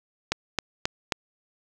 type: click train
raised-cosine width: 0.2 ms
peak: -6 dBFS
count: 4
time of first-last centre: 0.32-1.122 s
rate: 3.74 Hz
effects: none